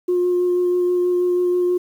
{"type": "tone with vibrato", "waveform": "sine", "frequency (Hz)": 357.2, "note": "F4", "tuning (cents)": 39, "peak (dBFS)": -14, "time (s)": [0.08, 1.78], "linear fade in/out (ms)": 10, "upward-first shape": "sine", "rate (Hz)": 6.2, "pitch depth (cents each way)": 10, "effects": ["tanh soft clip ceiling -12 dBFS", "8-bit"]}